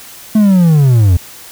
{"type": "linear sweep", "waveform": "triangle", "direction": "down", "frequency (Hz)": [220, 82.41], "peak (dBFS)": -3, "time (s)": [0.35, 1.17], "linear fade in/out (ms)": 5, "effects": ["white hiss -34 dBFS RMS until 1.51 s"]}